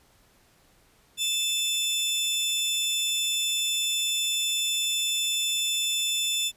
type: tone pair together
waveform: sawtooth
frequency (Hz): 2632 / 3520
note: E7 / A7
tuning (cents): -3 / 0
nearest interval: perfect fourth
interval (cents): 503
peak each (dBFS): -29 / -22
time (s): 1.17-6.52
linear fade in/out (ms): 50
effects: pink hiss -61 dBFS RMS until 6.56 s + resampled to 32000 Hz